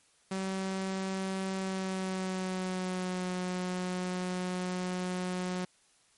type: tone with pitch glide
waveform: sawtooth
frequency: 190.8 to 182.08 Hz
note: G3 to F#3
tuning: -47 to -28 cents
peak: -28 dBFS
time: 0.31-5.65 s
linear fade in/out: 5 ms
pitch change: -81 cents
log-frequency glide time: 1.55-3.31 s
effects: white hiss -66 dBFS RMS until 6.17 s + MP3 48 kbps